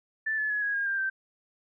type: tone with pitch steps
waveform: sine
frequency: 1760 / 1724.8 / 1690.3 / 1656.4 / 1623.3 / 1590.8 / 1559 Hz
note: A6 / A6 / G#6 / G#6 / G#6 / G6 / G6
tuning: 0 / -35 / +30 / -5 / -40 / +25 / -10 cents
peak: -26 dBFS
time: 0.26-1.1 s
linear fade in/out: 10 ms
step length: 120 ms
effects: none